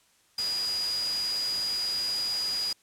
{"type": "tone in noise", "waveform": "sine", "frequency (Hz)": 4896, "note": "D#8", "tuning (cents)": -29, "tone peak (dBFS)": -27, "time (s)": [0.38, 2.73], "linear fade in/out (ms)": 5, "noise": "white", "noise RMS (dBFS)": -37, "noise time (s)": [0.38, 2.73], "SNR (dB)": 7, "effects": ["white hiss -64 dBFS RMS until 2.82 s", "low-pass 10000 Hz 12 dB/octave"]}